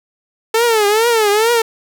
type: tone with vibrato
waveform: sawtooth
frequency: 440 Hz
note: A4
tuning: in tune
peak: -7 dBFS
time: 0.54-1.62 s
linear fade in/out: 5 ms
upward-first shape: triangle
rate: 2.3 Hz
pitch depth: 160 cents each way
effects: none